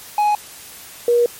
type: tone pair in turn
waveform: triangle / sine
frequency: 836 / 477.7 Hz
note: G#5 / A#4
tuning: +11 / +42 cents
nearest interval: minor seventh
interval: 969 cents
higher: first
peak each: -11 / -11 dBFS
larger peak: neither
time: 0.18-0.35 / 1.08-1.26 s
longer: second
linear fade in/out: 2 ms
effects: white hiss -38 dBFS RMS until 1.39 s + MP3 64 kbps